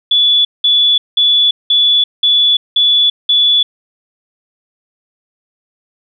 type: tone bursts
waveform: sine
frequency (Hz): 3438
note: A7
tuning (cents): -41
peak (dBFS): -7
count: 7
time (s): 0.11-3.63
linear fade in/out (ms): 5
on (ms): 340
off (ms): 190
effects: none